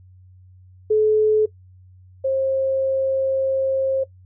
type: tone pair in turn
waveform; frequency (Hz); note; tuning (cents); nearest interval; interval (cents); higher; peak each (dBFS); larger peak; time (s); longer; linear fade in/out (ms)
sine; 430 / 533.8; A4 / C5; -40 / +35; major third; 375; second; -13 / -17; first; 0.9-1.46 / 2.24-4.04; second; 10
effects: noise-tail reverb RT60 0.1 s tail -19 dB re dry + added 92 Hz sine -45 dBFS peak until 4.25 s